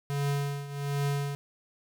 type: tone with tremolo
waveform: square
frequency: 141.9 Hz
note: C#3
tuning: 41 cents sharp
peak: -26 dBFS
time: 0.1-1.35 s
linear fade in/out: 0 ms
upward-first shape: triangle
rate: 1.3 Hz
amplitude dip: 80%
effects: none